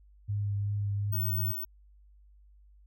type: tone with vibrato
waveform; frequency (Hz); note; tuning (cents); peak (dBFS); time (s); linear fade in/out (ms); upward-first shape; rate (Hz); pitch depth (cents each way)
sine; 101.9; G#2; -32; -28; 0.28-1.53; 20; triangle; 2.7; 18
type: tone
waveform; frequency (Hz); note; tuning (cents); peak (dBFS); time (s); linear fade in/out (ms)
sine; 15804; B9; 0; -33; 1.12-1.65; 10
effects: added 50 Hz sine -55 dBFS peak until 2.86 s